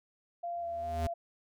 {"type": "tone with vibrato", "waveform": "sine", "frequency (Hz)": 686, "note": "F5", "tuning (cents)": -31, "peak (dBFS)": -34, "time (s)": [0.43, 1.14], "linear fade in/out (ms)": 10, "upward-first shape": "square", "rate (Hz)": 2.5, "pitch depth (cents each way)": 12}
{"type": "tone with exponential growth", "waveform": "square", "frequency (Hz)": 80.8, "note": "E2", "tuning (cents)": -34, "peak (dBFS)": -30, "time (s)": [0.56, 1.07], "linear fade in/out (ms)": 5, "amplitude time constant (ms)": 110}
{"effects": []}